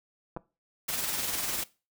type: clicks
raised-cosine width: 1 ms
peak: -23 dBFS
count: 2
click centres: 0.365 / 0.371 s
type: noise with tremolo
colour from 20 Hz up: white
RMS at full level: -30 dBFS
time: 0.88-1.64 s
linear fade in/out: 10 ms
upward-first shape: sine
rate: 20 Hz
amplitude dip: 40%
effects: noise-tail reverb RT60 0.3 s tail -20 dB re dry

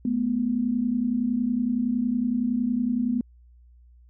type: tone pair together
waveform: sine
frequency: 215.7 / 246.5 Hz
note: A3 / B3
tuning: -34 / -3 cents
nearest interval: major second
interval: 231 cents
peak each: -27 / -23 dBFS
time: 0.05-3.21 s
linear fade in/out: 2 ms
effects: added 60 Hz sine -50 dBFS peak until 4.09 s

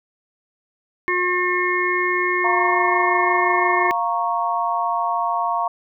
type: harmonic tone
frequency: 359.7 Hz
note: F#4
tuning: 49 cents flat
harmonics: 1 / 3 / 5 / 6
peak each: -23 / -23 / -23 / -23 dBFS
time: 1.08-3.91 s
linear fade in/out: 0 ms
type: chord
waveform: sine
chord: Bb minor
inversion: second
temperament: equal with one note detuned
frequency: 698.5 / 932.3 / 1104.9 Hz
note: F5 / Bb5 / Db6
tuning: 0 / 0 / -6 cents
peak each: -23 dBFS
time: 2.44-5.68 s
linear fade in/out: 5 ms
effects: none

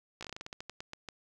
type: slowing click train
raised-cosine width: 0.2 ms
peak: -24 dBFS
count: 15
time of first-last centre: 0.21-1.087 s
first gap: 16 ms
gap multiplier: 1.19
effects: none

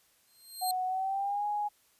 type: tone with exponential growth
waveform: 10% pulse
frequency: 4186 Hz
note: C8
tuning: in tune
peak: -22 dBFS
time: 0.27-0.71 s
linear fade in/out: 1 ms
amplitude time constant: 95 ms
type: tone with pitch glide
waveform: sine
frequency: 740 to 830.6 Hz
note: F#5 to G#5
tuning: 0 to 0 cents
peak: -29 dBFS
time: 0.61-1.69 s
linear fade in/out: 20 ms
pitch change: +200 cents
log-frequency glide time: 0.86-1.46 s
effects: white hiss -67 dBFS RMS until 1.99 s + resampled to 32000 Hz

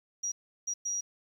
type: tone bursts at uneven times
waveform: sine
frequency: 5750 Hz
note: F8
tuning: 50 cents sharp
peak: -30 dBFS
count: 3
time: 0.23-0.32 / 0.67-0.74 / 0.85-1.01 s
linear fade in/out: 10 ms
effects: 10-bit

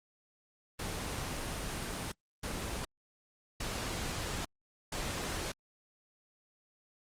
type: noise bursts at uneven times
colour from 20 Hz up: pink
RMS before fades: -37 dBFS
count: 4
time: 0.79-2.12 / 2.43-2.85 / 3.6-4.45 / 4.92-5.52 s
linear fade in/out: 5 ms
effects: low-pass 10000 Hz 12 dB/octave + Opus 24 kbps

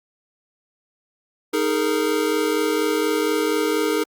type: chord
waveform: square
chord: D# suspended fourth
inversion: none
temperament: equal with one note detuned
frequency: 311.1 / 415.3 / 459.5 Hz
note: D#4 / G#4 / A#4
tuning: 0 / 0 / -25 cents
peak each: -24 dBFS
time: 1.53-4.04 s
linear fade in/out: 10 ms
effects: Opus 48 kbps

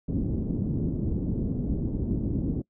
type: low-pass noise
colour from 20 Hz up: white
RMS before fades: -28 dBFS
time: 0.08-2.62 s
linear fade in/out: 5 ms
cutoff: 290 Hz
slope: 24 dB/octave
effects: noise-tail reverb RT60 0.1 s tail -23 dB re dry

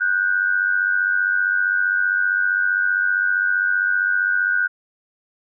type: tone pair together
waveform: sine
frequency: 1461 / 1556.3 Hz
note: F#6 / G6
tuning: -22 / -13 cents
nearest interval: minor second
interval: 109 cents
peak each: -18 / -21 dBFS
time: 0-4.68 s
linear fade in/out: 20 ms
effects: none

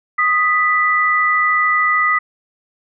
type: tone pair together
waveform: sine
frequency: 1244.5 / 1975.5 Hz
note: D#6 / B6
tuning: 0 / 0 cents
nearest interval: minor sixth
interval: 800 cents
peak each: -15 dBFS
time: 0.18-2.19 s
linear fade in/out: 10 ms
effects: none

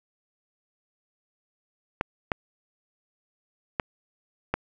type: clicks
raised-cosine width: 0.5 ms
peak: -9 dBFS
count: 4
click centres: 2.011 / 2.318 / 3.798 / 4.54 s
effects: none

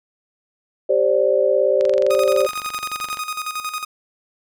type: chord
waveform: sine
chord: G suspended fourth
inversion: none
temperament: equal with one note detuned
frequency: 392 / 529.6 / 587.3 Hz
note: G4 / C5 / D5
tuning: 0 / +21 / 0 cents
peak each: -20 / -17 / -18 dBFS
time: 0.89-2.47 s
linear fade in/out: 10 ms
type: click train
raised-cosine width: 0.2 ms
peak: -14 dBFS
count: 33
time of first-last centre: 1.81-3.172 s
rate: 23.5 Hz
type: tone with tremolo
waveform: sawtooth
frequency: 1245 Hz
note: D#6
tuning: 1 cent sharp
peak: -19 dBFS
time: 2.1-3.85 s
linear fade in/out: 10 ms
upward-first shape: square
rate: 11 Hz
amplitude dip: 65%
effects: none

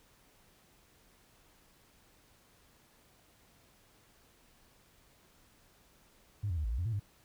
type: tone with pitch steps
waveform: sine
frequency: 102.6 / 85.9 / 76.2 / 53.9 / 60 / 87.5 / 113.6 / 101.5 Hz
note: G#2 / F2 / D#2 / A1 / B1 / F2 / A#2 / G#2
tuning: -21 / -28 / -36 / -35 / -49 / +4 / -44 / -39 cents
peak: -30 dBFS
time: 6.43-6.998 s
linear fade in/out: 10 ms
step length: 71 ms
effects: tanh soft clip ceiling -27 dBFS + pink hiss -65 dBFS RMS until 7.24 s

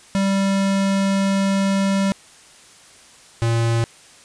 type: tone pair in turn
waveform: square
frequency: 195.5 / 115.71 Hz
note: G3 / A#2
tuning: -4 / -12 cents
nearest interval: major sixth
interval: 908 cents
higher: first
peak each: -17 dBFS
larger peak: neither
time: 0.15-2.12 / 3.42-3.84 s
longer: first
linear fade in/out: 0 ms
effects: white hiss -47 dBFS RMS until 4.24 s + resampled to 22050 Hz

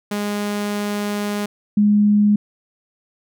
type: tone pair in turn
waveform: sawtooth / sine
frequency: 206.1 / 207.5 Hz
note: G#3 / G#3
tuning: -13 / -1 cents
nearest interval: unison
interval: 12 cents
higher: second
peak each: -17 / -11 dBFS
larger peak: second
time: 0.11-1.46 / 1.77-2.36 s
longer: first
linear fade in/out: 5 ms
effects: none

